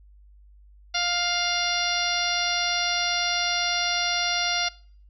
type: harmonic tone with a mistuned harmonic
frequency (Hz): 702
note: F5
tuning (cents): +9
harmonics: 1 / 2 / 3 / 4 / 5 / 6 / 7 / 8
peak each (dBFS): -31 / -31 / -31 / -31 / -31 / -31 / -31 / -31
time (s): 0.94-4.69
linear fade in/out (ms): 10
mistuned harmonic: 7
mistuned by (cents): -35
effects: noise-tail reverb RT60 0.5 s tail -23 dB re dry + added 50 Hz sine -49 dBFS peak until 5.09 s